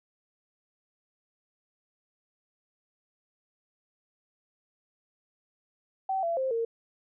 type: tone with pitch steps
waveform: sine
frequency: 767 / 675 / 526 / 459.3 Hz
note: G5 / E5 / C5 / A#4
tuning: -38 / +41 / +9 / -26 cents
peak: -26 dBFS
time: 6.09-6.65 s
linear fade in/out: 5 ms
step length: 140 ms
effects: none